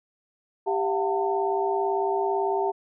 sine tone cluster, 392.8 / 683 / 741 / 897 Hz, G4 / F5 / F#5 / A5, +4 / -39 / +2 / +33 cents, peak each -25 / -31 / -30 / -28 dBFS, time 0.66-2.72 s, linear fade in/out 20 ms, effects none

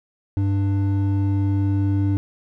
triangle tone pair together, 98.7 / 295.9 Hz, G2 / D4, +12 / +13 cents, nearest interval octave + perfect fifth, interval 1901 cents, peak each -16 / -22 dBFS, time 0.37-2.17 s, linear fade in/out 0 ms, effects none

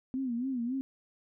sine tone with vibrato, 250.2 Hz, B3, 23 cents sharp, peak -30 dBFS, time 0.14-0.81 s, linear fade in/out 0 ms, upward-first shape sine, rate 3.6 Hz, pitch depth 130 cents each way, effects none

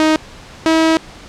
sawtooth tone pair in turn, 312.8 / 322.2 Hz, D#4 / E4, +9 / -39 cents, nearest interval minor second, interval 52 cents, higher second, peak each -6 dBFS, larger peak neither, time 0-0.16 / 0.66-0.97 s, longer second, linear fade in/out 0 ms, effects pink hiss -37 dBFS RMS until 1.28 s + low-pass 6000 Hz 12 dB/octave

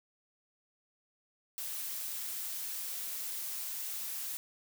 blue noise, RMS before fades -39 dBFS, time 1.58-4.37 s, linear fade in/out 0 ms, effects none

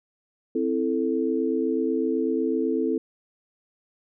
sine chord, A minor, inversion first, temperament equal, 261.6 / 329.6 / 440 Hz, C4 / E4 / A4, 0 / 0 / 0 cents, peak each -26 dBFS, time 0.55-2.98 s, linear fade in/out 5 ms, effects none

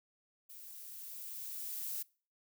violet noise with level ramp, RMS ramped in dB -52 to -39 dBFS, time 0.49-2.03 s, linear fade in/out 10 ms, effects noise-tail reverb RT60 0.4 s tail -24 dB re dry

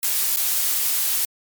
blue noise with dropouts, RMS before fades -21 dBFS, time 0.03-1.25 s, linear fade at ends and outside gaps 1 ms, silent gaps 0.362-0.37 s, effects MP3 96 kbps

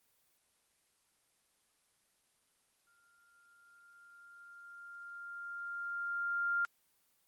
sine tone with exponential growth, 1396.9 Hz, F6, in tune, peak -29 dBFS, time 2.87-6.65 s, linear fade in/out 0 ms, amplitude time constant 820 ms, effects white hiss -74 dBFS RMS until 7.27 s + Opus 24 kbps

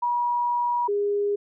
sine tone pair in turn, 963 / 408.1 Hz, B5 / G#4, -44 / -30 cents, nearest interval octave + minor third, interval 1486 cents, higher first, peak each -21 dBFS, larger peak neither, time 0.02-0.88 / 0.88-1.36 s, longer first, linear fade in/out 10 ms, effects none

